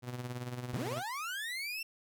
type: tone with tremolo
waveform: sawtooth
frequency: 123.47 Hz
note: B2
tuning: in tune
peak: -32 dBFS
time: 0.02-1.03 s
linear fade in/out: 50 ms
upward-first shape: sine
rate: 18 Hz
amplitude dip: 60%
type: linear sweep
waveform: 30% pulse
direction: up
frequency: 69.3 to 2726 Hz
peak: -34 dBFS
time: 0.73-1.83 s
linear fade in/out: 5 ms
effects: none